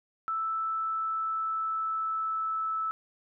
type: tone with pitch glide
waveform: sine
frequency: 1318.5 to 1309.4 Hz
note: E6 to E6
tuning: 0 to -12 cents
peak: -28 dBFS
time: 0.28-2.91 s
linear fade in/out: 0 ms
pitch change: -12 cents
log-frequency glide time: 0.52-2.76 s
effects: none